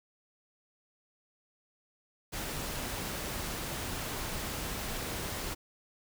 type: noise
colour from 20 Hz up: pink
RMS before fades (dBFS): -37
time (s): 2.32-5.55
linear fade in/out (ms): 20
effects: none